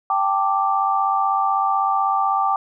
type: chord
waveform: sine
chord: G suspended second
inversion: none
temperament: equal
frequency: 784 / 880 / 1174.7 Hz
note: G5 / A5 / D6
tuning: 0 / 0 / 0 cents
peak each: -20 / -24 / -20 dBFS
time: 0.1-2.56 s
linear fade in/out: 2 ms
effects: none